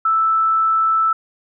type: tone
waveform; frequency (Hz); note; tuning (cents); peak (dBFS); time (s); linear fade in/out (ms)
sine; 1318.5; E6; 0; -13; 0.05-1.13; 5
effects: none